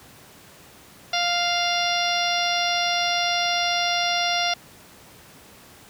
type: harmonic tone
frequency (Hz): 698.5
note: F5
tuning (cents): 0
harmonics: 1 / 2 / 3 / 4 / 5 / 6 / 7 / 8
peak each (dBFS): -25 / -30 / -29 / -29 / -28 / -32 / -32 / -30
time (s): 1.13-4.54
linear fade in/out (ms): 5
effects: pink hiss -48 dBFS RMS until 5.89 s + high-pass 80 Hz 12 dB/octave